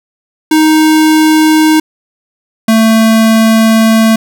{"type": "tone pair in turn", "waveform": "square", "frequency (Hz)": [312.3, 222.8], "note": ["D#4", "A3"], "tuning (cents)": [7, 22], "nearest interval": "tritone", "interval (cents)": 585, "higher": "first", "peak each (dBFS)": -5, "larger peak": "neither", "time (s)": [[0.51, 1.8], [2.68, 4.16]], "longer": "second", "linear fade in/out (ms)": 5, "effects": []}